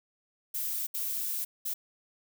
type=noise bursts at uneven times; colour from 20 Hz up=violet; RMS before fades=-33 dBFS; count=3; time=0.54-0.87 / 0.94-1.45 / 1.65-1.74 s; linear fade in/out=10 ms; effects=none